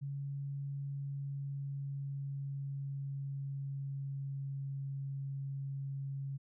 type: tone with pitch glide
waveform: sine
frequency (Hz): 139.8 to 137.48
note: C#3 to C#3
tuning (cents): +15 to -14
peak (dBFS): -37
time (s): 0.01-6.38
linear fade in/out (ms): 20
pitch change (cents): -29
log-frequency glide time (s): 0.7-4.79
effects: none